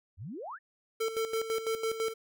sine exponential sweep, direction up, 77.78 to 1860 Hz, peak -38 dBFS, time 0.17-0.59 s, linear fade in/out 50 ms
square tone with tremolo, 447.3 Hz, A4, 28 cents sharp, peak -29 dBFS, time 1-2.14 s, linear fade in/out 10 ms, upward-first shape square, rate 6 Hz, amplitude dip 65%
effects none

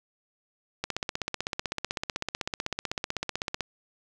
click train, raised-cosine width 0.2 ms, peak -12 dBFS, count 45, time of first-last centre 0.84-3.607 s, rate 15.9 Hz, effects none

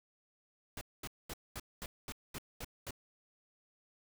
pink noise bursts, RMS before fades -43 dBFS, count 9, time 0.77-2.908 s, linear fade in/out 2 ms, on 42 ms, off 220 ms, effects none

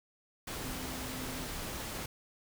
sine tone in noise, 257.1 Hz, C4, 30 cents flat, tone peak -44 dBFS, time 0.64-1.46 s, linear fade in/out 5 ms, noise pink, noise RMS -40 dBFS, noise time 0.47-2.06 s, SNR -7 dB, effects none

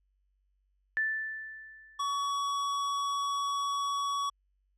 sine tone with exponential decay, 1760 Hz, A6, in tune, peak -25 dBFS, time 0.97-2.31 s, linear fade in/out 0 ms, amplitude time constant 290 ms
square tone, 1127 Hz, C#6, 28 cents sharp, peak -30 dBFS, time 1.99-4.3 s, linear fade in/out 10 ms
effects added 48 Hz sine -70 dBFS peak until 4.77 s + low-pass 7000 Hz 12 dB/octave

